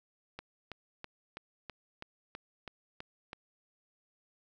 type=click train; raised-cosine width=0.3 ms; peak=-26 dBFS; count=10; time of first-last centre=0.39-3.331 s; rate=3.06 Hz; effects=none